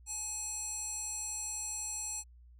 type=tone with band-pass filter; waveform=square; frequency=846 Hz; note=G#5; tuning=32 cents sharp; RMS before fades=-39 dBFS; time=0.06-2.24 s; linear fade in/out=50 ms; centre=8100 Hz; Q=7.1; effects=added 60 Hz sine -54 dBFS peak until 2.59 s

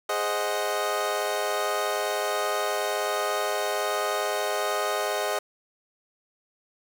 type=chord; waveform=25% pulse; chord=Ab dominant seventh; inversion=none; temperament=equal; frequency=415.3 / 523.3 / 622.3 / 740 Hz; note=Ab4 / C5 / Eb5 / Gb5; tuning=0 / 0 / 0 / 0 cents; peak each=-27 / -29 / -25 / -29 dBFS; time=0.09-5.39 s; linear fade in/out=5 ms; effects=none

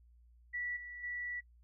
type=tone with level steps; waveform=sine; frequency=1950 Hz; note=B6; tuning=23 cents flat; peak=-36 / -45 / -38 dBFS; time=0.53-1.41 s; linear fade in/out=20 ms; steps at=0.76 / 1.03 s; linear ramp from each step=10 ms; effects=noise-tail reverb RT60 0.1 s tail -23 dB re dry + added 59 Hz sine -60 dBFS peak until 1.63 s

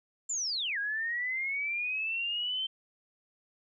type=linear two-way sweep; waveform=sine; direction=down then up; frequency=7380 to 1614 to 3116 Hz; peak=-30 dBFS; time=0.29-2.67 s; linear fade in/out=10 ms; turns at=0.78 s; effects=none

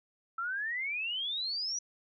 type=exponential sweep; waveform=sine; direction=up; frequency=1318.5 to 5920 Hz; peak=-32 dBFS; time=0.38-1.79 s; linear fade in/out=5 ms; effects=none

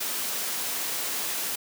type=noise; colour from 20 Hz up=white; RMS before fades=-30 dBFS; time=0-1.56 s; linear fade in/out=10 ms; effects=high-pass 200 Hz 12 dB/octave

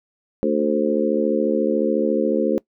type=harmonic tone with a mistuned harmonic; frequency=74.1 Hz; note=D2; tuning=16 cents sharp; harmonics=3 / 4 / 5 / 6 / 7; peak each=-23 / -23 / -23 / -23 / -23 dBFS; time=0.43-2.58 s; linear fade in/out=0 ms; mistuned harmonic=7; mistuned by=+24 cents; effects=noise-tail reverb RT60 0.1 s tail -22 dB re dry

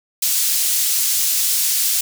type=high-pass noise; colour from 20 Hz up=pink; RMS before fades=-18 dBFS; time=0.22-2.01 s; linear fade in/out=5 ms; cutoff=5700 Hz; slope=12 dB/octave; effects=none

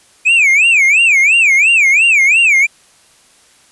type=tone with vibrato; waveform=triangle; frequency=2426 Hz; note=D#7; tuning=44 cents flat; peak=-5 dBFS; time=0.25-2.67 s; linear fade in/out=20 ms; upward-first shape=sine; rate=2.9 Hz; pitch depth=240 cents each way; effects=white hiss -48 dBFS RMS until 3.71 s + resampled to 24000 Hz

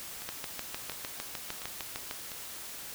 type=two click trains; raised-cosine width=0.2 ms; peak=-24 / -18 dBFS; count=4 / 13; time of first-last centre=0.22-2.318 / 0.29-2.111 s; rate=1.43 / 6.59 Hz; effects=white hiss -43 dBFS RMS until 2.94 s

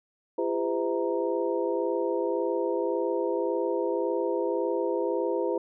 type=tone cluster; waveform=sine; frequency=340.2 / 402 / 509 / 647 / 932 Hz; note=F4 / G4 / C5 / E5 / A#5; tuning=-45 / +44 / -48 / -32 / -1 cents; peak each=-30 / -30 / -29 / -38 / -36 dBFS; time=0.38-5.58 s; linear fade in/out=5 ms; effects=none

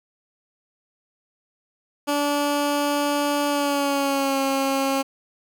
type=tone with pitch glide; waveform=15% pulse; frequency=289.3 to 271.5 Hz; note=D4 to C#4; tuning=-26 to -36 cents; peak=-14 dBFS; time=2.07-5.03 s; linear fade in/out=20 ms; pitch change=-110 cents; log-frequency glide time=3.48-4.39 s; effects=none

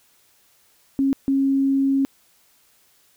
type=tone bursts at uneven times; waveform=sine; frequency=272.4 Hz; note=C#4; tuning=30 cents flat; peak=-16 dBFS; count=2; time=0.99-1.13 / 1.28-2.05 s; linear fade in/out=0 ms; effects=white hiss -59 dBFS RMS until 3.16 s

